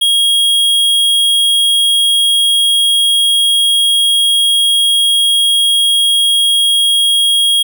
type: tone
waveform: square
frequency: 3280 Hz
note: G#7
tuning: 22 cents flat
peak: -9 dBFS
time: 0.01-7.63 s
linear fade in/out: 10 ms
effects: none